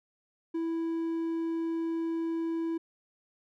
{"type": "tone", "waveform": "triangle", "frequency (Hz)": 329.6, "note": "E4", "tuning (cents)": 0, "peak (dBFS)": -27, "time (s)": [0.54, 2.78], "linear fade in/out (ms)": 10, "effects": []}